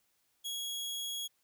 sawtooth tone, 3322 Hz, G#7, in tune, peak -33 dBFS, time 0.44-1.28 s, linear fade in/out 20 ms, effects white hiss -75 dBFS RMS until 1.43 s

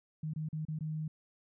sine tone with dropouts, 155.56 Hz, D#3, in tune, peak -34 dBFS, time 0.23-1.08 s, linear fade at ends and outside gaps 5 ms, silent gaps 0.336-0.36 / 0.488-0.528 / 0.652-0.683 / 0.789-0.807 s, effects none

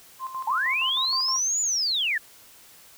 sine tone with tremolo, 1046.5 Hz, C6, in tune, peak -28 dBFS, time 0.19-1.41 s, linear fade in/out 50 ms, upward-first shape square, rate 6.4 Hz, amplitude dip 65%
sine linear two-way sweep, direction up then down, 830.6 to 7040 to 1658 Hz, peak -22 dBFS, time 0.47-2.18 s, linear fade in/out 5 ms, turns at 1.61 s
effects white hiss -51 dBFS RMS until 2.97 s

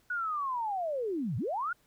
sine linear two-way sweep, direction down then up, 1480 to 100 to 1480 Hz, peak -30 dBFS, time 0.1-1.73 s, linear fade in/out 5 ms, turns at 1.37 s, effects pink hiss -68 dBFS RMS until 1.86 s

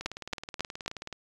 two click trains, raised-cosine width 0.2 ms, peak -12 / -21 dBFS, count 4 / 22, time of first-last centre 0.06-0.88 / 0.01-1.127 s, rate 3.66 / 18.8 Hz, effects resampled to 24000 Hz

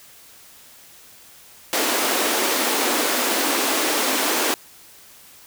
pink high-pass noise, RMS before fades -21 dBFS, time 1.73-4.54 s, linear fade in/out 0 ms, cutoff 250 Hz, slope 48 dB/octave, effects white hiss -47 dBFS RMS until 5.46 s

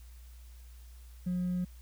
triangle tone with hard clipping, 180 Hz, F#3, 47 cents flat, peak -29 dBFS, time 1.26-1.65 s, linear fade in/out 10 ms, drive 2 dB, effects added 60 Hz sine -48 dBFS peak until 1.81 s + white hiss -63 dBFS RMS until 1.81 s

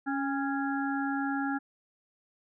harmonic tone with a mistuned harmonic, 277.2 Hz, C#4, in tune, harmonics 1 / 3 / 5 / 6, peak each -30 / -35 / -37 / -38 dBFS, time 0.06-1.59 s, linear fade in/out 20 ms, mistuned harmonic 3, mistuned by -36 cents, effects none

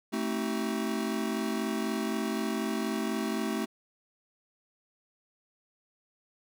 square chord, A diminished seventh, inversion none, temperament just, 220 / 264 / 316.8 / 380.2 Hz, A3 / C4 / Eb4 / Gb4, 0 / +16 / +31 / +47 cents, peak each -33 / -37 / -37 / -37 dBFS, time 0.12-3.66 s, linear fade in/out 20 ms, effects none

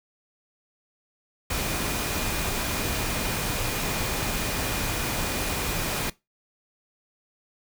sine tone in noise, 2442 Hz, D#7, 33 cents flat, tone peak -38 dBFS, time 1.5-6.1 s, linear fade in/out 5 ms, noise pink, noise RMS -28 dBFS, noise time 1.5-6.1 s, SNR -13 dB, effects noise-tail reverb RT60 0.2 s tail -20 dB re dry

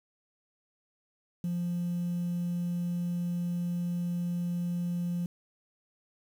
sine tone, 174.61 Hz, F3, in tune, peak -27 dBFS, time 1.44-5.26 s, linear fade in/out 2 ms, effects tanh soft clip ceiling -27 dBFS + 9-bit

